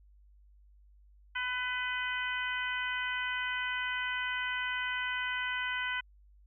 harmonic tone with a mistuned harmonic, 500 Hz, B4, 21 cents sharp, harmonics 2 / 3 / 4 / 5 / 6, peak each -40 / -35 / -37 / -41 / -41 dBFS, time 1.35-6.01 s, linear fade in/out 10 ms, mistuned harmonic 6, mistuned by +28 cents, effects added 50 Hz sine -57 dBFS peak until 6.46 s

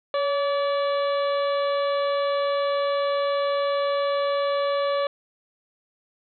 harmonic tone with a mistuned harmonic, 575 Hz, D5, 37 cents flat, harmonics 1 / 2 / 3 / 4 / 5 / 6 / 7, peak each -22 / -28 / -37 / -40 / -42 / -39 / -40 dBFS, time 0.14-5.07 s, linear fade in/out 2 ms, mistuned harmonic 1, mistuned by -37 cents, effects none

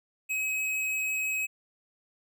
sine tone with tanh clipping, 2549 Hz, D#7, 41 cents sharp, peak -29 dBFS, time 0.29-1.47 s, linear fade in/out 20 ms, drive 16 dB, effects none

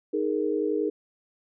sine chord, D# suspended fourth, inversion none, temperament equal, 311.1 / 415.3 / 466.2 Hz, D#4 / G#4 / A#4, 0 / 0 / 0 cents, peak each -28 / -27 / -29 dBFS, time 0.13-0.9 s, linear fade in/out 10 ms, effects none

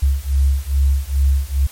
sine beating tone pair, 67.4 / 69.8 Hz, C#2 / C#2, -48 / +13 cents, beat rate 2.4 Hz, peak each -16 dBFS, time 0.02-1.67 s, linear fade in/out 10 ms, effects white hiss -40 dBFS RMS until 1.71 s + MP3 64 kbps

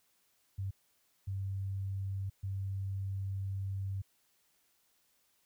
sine tone bursts at uneven times, 97.2 Hz, G2, 14 cents flat, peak -34 dBFS, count 3, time 0.58-0.71 / 1.27-2.3 / 2.43-4.02 s, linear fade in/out 10 ms, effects white hiss -73 dBFS RMS until 5.45 s

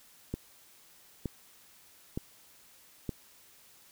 click train, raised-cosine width 3 ms, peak -20 dBFS, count 4, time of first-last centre 0.34-3.092 s, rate 1.09 Hz, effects white hiss -59 dBFS RMS until 3.91 s

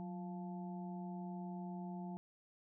harmonic tone with a mistuned harmonic, 174.61 Hz, F3, in tune, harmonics 1 / 2 / 4 / 5, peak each -43 / -53 / -53 / -54 dBFS, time 0-2.17 s, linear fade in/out 0 ms, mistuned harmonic 1, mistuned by +76 cents, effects none

